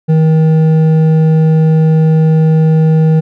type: tone with hard clipping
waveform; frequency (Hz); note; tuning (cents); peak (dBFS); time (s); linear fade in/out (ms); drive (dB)
sine; 158.6; D#3; +33; -7; 0.08-3.21; 20; 7
effects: none